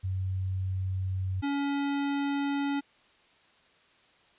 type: tone pair in turn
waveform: sine / square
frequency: 94.1 / 282 Hz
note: F#2 / C#4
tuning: +30 / +30 cents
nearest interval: octave + perfect fifth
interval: 1900 cents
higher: second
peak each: -28 dBFS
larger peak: neither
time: 0.03-1.42 / 1.42-2.81 s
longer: neither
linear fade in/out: 20 ms
effects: white hiss -62 dBFS RMS until 4.38 s + resampled to 8000 Hz